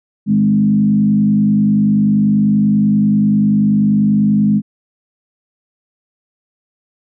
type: tone with frequency modulation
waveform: sine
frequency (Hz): 207.7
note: G#3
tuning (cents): 0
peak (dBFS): -9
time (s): 0.26-4.62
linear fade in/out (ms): 50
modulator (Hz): 50.3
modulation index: 0.77
effects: none